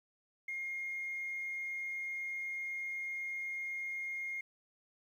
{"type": "tone", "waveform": "sine", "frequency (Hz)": 2134, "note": "C7", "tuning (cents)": 34, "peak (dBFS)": -36, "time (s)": [0.48, 4.41], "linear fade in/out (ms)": 5, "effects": ["tanh soft clip ceiling -32 dBFS", "11-bit"]}